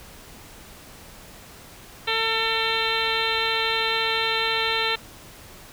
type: harmonic tone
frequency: 449 Hz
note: A4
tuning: 35 cents sharp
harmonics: 1 / 2 / 3 / 4 / 5 / 6 / 7 / 8 / 9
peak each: -30 / -30 / -30 / -30 / -30 / -30 / -30 / -30 / -30 dBFS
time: 2.07-4.96 s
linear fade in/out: 10 ms
effects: pink hiss -45 dBFS RMS until 5.72 s